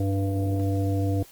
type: harmonic tone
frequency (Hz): 98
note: G2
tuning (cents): 0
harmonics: 1 / 3 / 5 / 7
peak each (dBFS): -23 / -28 / -33 / -36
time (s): 0-1.23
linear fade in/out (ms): 5
effects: white hiss -51 dBFS RMS until 1.31 s + Opus 24 kbps